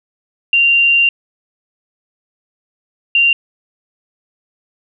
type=tone bursts at uneven times; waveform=sine; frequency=2774 Hz; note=F7; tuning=12 cents flat; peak=-8 dBFS; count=2; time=0.53-1.09 / 3.15-3.33 s; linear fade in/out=2 ms; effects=none